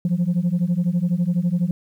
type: beating tone pair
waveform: sine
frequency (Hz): 169.7 / 181.7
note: F3 / F#3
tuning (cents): -49 / -31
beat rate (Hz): 12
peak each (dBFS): -19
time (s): 0.05-1.71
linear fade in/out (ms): 2
effects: tanh soft clip ceiling -14 dBFS + 9-bit